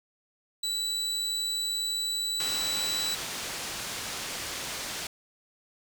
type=tone; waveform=35% pulse; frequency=3951 Hz; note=B7; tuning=in tune; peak=-26 dBFS; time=0.63-3.15 s; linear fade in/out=5 ms
type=low-pass noise; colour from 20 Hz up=white; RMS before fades=-36 dBFS; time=2.4-5.07 s; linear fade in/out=2 ms; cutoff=6900 Hz; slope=12 dB/octave
effects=none